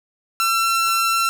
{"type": "tone", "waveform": "sawtooth", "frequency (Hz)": 1349, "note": "E6", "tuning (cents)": 40, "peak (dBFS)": -13, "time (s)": [0.4, 1.29], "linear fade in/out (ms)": 0, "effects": ["7-bit"]}